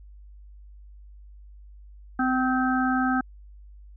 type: harmonic tone with a mistuned harmonic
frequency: 257.1 Hz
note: C4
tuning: 30 cents flat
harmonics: 1 / 3 / 5 / 6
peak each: -23 / -28 / -29 / -29 dBFS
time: 2.19-3.21 s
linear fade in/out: 5 ms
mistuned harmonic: 6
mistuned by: +20 cents
effects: added 50 Hz sine -44 dBFS peak until 3.96 s